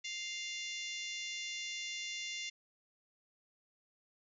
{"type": "harmonic tone", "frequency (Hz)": 699, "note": "F5", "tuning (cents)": 1, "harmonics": [3, 4, 5, 6, 7, 8, 9, 10], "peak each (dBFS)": [-44, -45, -46, -51, -53, -49, -51, -53], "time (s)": [0.04, 2.5], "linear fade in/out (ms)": 10, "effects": []}